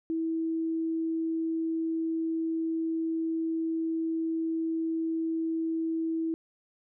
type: tone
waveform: sine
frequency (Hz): 325.4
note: E4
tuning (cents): -22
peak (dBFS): -27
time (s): 0.1-6.34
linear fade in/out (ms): 0
effects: none